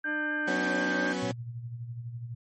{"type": "tone with vibrato", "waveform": "sine", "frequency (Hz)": 1576, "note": "G6", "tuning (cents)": 9, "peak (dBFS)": -29, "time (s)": [0.04, 1.13], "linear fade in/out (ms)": 5, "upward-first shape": "triangle", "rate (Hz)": 4.1, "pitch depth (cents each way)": 15}
{"type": "harmonic tone", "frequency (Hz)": 300.4, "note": "D4", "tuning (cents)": 39, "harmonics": [1, 2, 3, 4, 5, 6, 7, 8, 10], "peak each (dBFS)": [-34, -40, -44, -46, -48, -50, -51, -52, -54], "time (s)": [0.04, 1.16], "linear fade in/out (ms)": 50}
{"type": "chord", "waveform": "20% pulse", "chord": "F# suspended fourth", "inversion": "none", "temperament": "equal with one note detuned", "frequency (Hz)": [185, 246.9, 275.6], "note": ["F#3", "B3", "C#4"], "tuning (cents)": [0, 0, -10], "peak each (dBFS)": -29, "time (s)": [0.47, 1.32], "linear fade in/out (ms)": 10}
{"type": "tone with tremolo", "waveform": "sine", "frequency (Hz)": 118.4, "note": "A#2", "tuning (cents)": 27, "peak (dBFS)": -33, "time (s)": [1.22, 2.35], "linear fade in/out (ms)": 10, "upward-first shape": "sine", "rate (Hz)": 12, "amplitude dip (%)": 55}
{"effects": ["MP3 32 kbps"]}